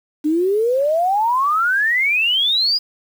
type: exponential sweep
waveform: sine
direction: up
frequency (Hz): 293.7 to 5000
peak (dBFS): -14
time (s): 0.24-2.79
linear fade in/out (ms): 20
effects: 7-bit